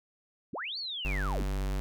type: linear two-way sweep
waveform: sine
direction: up then down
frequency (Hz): 103.83 to 4604 to 137.9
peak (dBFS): -34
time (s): 0.53-1.43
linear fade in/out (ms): 5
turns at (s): 0.78
type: tone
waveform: square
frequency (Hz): 48.43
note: G1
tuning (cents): -20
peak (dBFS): -30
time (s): 1.05-1.8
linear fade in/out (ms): 0
effects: none